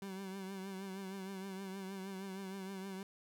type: tone with vibrato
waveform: 30% pulse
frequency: 192.4 Hz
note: G3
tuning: 32 cents flat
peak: -40 dBFS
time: 0.02-3.03 s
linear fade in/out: 2 ms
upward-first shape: triangle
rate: 6.4 Hz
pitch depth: 59 cents each way
effects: none